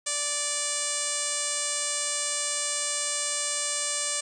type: tone with low-pass filter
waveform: 5% pulse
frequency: 584 Hz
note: D5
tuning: 10 cents flat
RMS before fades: -29 dBFS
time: 0.06-4.21 s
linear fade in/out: 10 ms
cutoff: 8300 Hz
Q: 6.5
effects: none